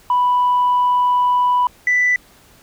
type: tone pair in turn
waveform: sine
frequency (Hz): 987.8 / 1983.6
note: B5 / B6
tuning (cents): 0 / +7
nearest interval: octave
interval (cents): 1207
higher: second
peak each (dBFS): -11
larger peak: neither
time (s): 0.1-1.67 / 1.87-2.16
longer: first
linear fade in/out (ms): 2
effects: tanh soft clip ceiling -9 dBFS + pink hiss -49 dBFS RMS until 2.62 s